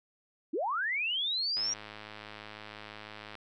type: linear sweep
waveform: sine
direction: up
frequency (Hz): 257.7 to 5740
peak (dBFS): -29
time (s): 0.53-1.74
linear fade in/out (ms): 10
type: click train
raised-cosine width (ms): 0.3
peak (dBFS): -28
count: 190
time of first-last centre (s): 1.57-3.353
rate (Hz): 106
effects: none